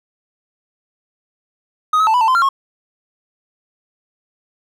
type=tone with pitch steps; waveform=triangle; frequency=1251 / 1284 / 883 / 988 / 892 / 1031 / 1379 / 1089 Hz; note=D#6 / E6 / A5 / B5 / A5 / C6 / F6 / C#6; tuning=+9 / -46 / +6 / 0 / +23 / -26 / -22 / -31 cents; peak=-9 dBFS; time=1.93-2.49 s; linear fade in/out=5 ms; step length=70 ms; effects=none